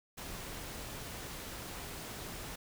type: noise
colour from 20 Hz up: pink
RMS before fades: -44 dBFS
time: 0.17-2.56 s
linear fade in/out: 10 ms
effects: none